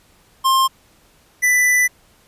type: tone pair in turn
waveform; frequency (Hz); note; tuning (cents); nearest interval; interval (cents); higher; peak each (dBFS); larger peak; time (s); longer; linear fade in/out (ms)
square; 1060 / 1987.2; C6 / B6; +22 / +10; major seventh; 1088; second; -13; neither; 0.44-0.68 / 1.42-1.88; second; 20
effects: pink hiss -54 dBFS RMS until 2.27 s + resampled to 32000 Hz